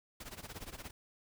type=noise with tremolo; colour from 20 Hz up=pink; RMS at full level=-44 dBFS; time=0.2-0.91 s; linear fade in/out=5 ms; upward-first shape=sine; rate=17 Hz; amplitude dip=85%; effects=none

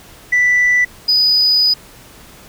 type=tone pair in turn; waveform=sine; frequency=1975.5 / 4968 Hz; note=B6 / D#8; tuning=0 / -3 cents; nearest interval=octave + major third; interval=1597 cents; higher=second; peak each=-8 dBFS; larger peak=neither; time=0.32-0.85 / 1.08-1.74 s; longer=second; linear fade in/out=10 ms; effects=tanh soft clip ceiling -7 dBFS + pink hiss -41 dBFS RMS until 2.48 s

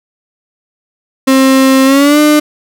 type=tone with pitch glide; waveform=35% pulse; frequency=265.7 to 300 Hz; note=C4 to D4; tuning=+27 to +37 cents; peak=-3 dBFS; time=1.27-2.4 s; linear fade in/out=10 ms; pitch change=+210 cents; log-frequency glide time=1.85-2.19 s; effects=none

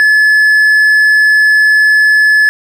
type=tone; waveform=triangle; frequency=1719 Hz; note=A6; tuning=41 cents flat; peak=-3 dBFS; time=0-2.49 s; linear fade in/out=0 ms; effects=none

